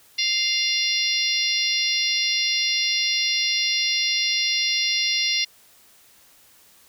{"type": "harmonic tone", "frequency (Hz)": 698.5, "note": "F5", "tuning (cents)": 0, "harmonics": [3, 4, 5, 6, 7, 8], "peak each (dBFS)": [-27, -27, -27, -27, -27, -27], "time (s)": [0.18, 5.45], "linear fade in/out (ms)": 10, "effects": ["white hiss -54 dBFS RMS until 6.88 s"]}